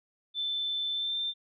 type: tone with pitch glide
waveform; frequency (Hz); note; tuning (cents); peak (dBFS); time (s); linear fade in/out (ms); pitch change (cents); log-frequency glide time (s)
sine; 3531 to 3576; A7 to A7; +5 to +27; -29; 0.34-1.34; 50; +22; 0.93-1.16
effects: none